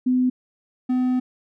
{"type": "tone pair in turn", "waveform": ["sine", "triangle"], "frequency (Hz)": [253, 253], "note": ["B3", "B3"], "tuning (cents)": [42, 42], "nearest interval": "unison", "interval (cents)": 0, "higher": "neither", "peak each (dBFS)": -16, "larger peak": "neither", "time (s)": [[0.06, 0.3], [0.89, 1.2]], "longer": "second", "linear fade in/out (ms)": 10, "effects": []}